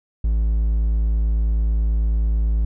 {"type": "tone", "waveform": "triangle", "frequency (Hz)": 54.6, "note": "A1", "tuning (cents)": -13, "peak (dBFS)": -14, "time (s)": [0.24, 2.65], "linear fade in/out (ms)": 5, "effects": []}